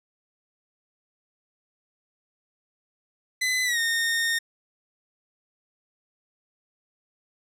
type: tone with pitch glide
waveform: sawtooth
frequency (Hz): 2016 to 1838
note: B6 to A#6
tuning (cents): +35 to -25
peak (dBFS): -19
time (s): 3.41-4.39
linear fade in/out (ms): 10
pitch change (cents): -160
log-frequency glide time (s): 3.64-3.79
effects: low-pass 12000 Hz 12 dB/octave